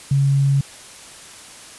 sine tone, 138.59 Hz, C#3, in tune, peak -13 dBFS, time 0.11-0.61 s, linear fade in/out 5 ms, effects white hiss -40 dBFS RMS until 1.78 s + resampled to 24000 Hz

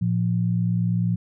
sine tone pair together, 114.49 / 174.61 Hz, A#2 / F3, -31 / 0 cents, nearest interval perfect fifth, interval 731 cents, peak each -22 dBFS, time 0.01-1.16 s, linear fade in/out 10 ms, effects none

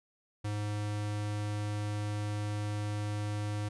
square tone, 104.4 Hz, G#2, 10 cents sharp, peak -33 dBFS, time 0.44-3.69 s, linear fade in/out 10 ms, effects resampled to 24000 Hz

